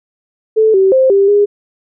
sine tone with pitch steps, 438.1 / 383.7 / 524 / 395.5 / 409.6 Hz, A4 / G4 / C5 / G4 / G#4, -7 / -37 / +2 / +15 / -24 cents, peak -6 dBFS, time 0.56-1.46 s, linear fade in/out 20 ms, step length 180 ms, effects none

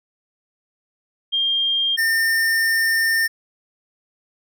sine / square tone pair in turn, 3205 / 1810.2 Hz, G7 / A6, +38 / +49 cents, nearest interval minor seventh, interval 989 cents, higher first, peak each -17 dBFS, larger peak neither, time 1.32-1.97 / 1.97-3.28 s, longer second, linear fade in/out 20 ms, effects none

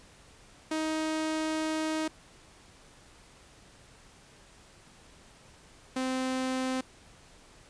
sawtooth tone pair in turn, 314.3 / 259.2 Hz, D#4 / C4, +18 / -16 cents, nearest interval minor third, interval 334 cents, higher first, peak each -25 dBFS, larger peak neither, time 0.71-2.08 / 5.96-6.81 s, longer first, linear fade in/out 5 ms, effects pink hiss -56 dBFS RMS until 7.69 s + resampled to 22050 Hz

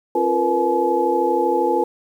sine tone cluster, 269.7 / 346.6 / 461.7 / 494.4 / 852 Hz, C#4 / F4 / A#4 / B4 / G#5, -47 / -13 / -17 / +2 / +44 cents, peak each -28 / -21 / -23 / -22 / -20 dBFS, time 0.15-1.84 s, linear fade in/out 5 ms, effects 8-bit

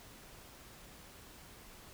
silence, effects pink hiss -55 dBFS RMS until 1.93 s

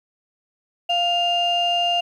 sine tone pair together, 698.5 / 2807 Hz, F5 / F7, 0 / +8 cents, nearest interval 2 octaves, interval 2408 cents, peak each -19 dBFS, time 0.89-2.01 s, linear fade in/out 10 ms, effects tanh soft clip ceiling -13 dBFS + 9-bit

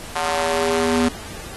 square tone with high-pass filter sweep, 81.5 Hz, E2, 19 cents flat, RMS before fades -20 dBFS, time 0.15-1.09 s, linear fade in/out 10 ms, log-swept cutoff 830 to 240 Hz, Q 2, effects pink hiss -36 dBFS RMS until 1.56 s + AAC 32 kbps

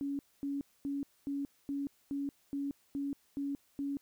sine tone bursts, 280.6 Hz, C#4, 21 cents sharp, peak -33 dBFS, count 10, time 0.01-3.97 s, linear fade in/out 0 ms, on 180 ms, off 240 ms, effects white hiss -70 dBFS RMS until 4.01 s

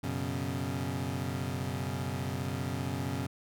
25% pulse chord, F# suspended fourth, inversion none, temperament equal, 92.5 / 123.47 / 138.59 Hz, F#2 / B2 / C#3, 0 / 0 / 0 cents, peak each -33 dBFS, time 0.03-3.27 s, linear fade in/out 10 ms, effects none

